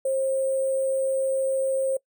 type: tone with sample-and-hold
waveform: sine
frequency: 533 Hz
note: C5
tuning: 32 cents sharp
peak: -21 dBFS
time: 0.05-1.97 s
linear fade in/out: 5 ms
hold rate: 8820 Hz
effects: noise-tail reverb RT60 0.1 s tail -23 dB re dry